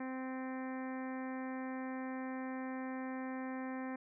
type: harmonic tone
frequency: 260 Hz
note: C4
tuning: 11 cents flat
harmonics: 1 / 2 / 3 / 4 / 5 / 6 / 7 / 8 / 9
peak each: -40 / -48 / -49 / -51 / -57 / -56 / -52 / -58 / -60 dBFS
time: 0-3.96 s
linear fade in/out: 5 ms
effects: none